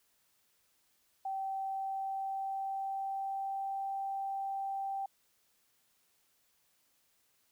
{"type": "tone with pitch glide", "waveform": "sine", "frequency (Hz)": [774, 782.5], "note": ["G5", "G5"], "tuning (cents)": [-22, -3], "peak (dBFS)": -34, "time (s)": [1.25, 5.06], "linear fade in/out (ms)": 5, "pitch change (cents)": 19, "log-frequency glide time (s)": [1.38, 3.9], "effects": ["white hiss -73 dBFS RMS until 7.51 s"]}